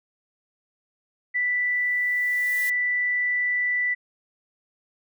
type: tone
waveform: sine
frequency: 1975.5 Hz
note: B6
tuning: in tune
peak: -21 dBFS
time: 1.34-3.95 s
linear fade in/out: 20 ms
type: noise with exponential growth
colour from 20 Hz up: blue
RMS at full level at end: -34 dBFS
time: 1.45-2.7 s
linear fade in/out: 5 ms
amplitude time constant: 270 ms
effects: none